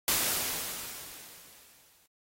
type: noise with exponential decay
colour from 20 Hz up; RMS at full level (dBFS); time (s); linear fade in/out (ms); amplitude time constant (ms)
white; -25; 0.08-2.06; 0; 430
effects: AAC 48 kbps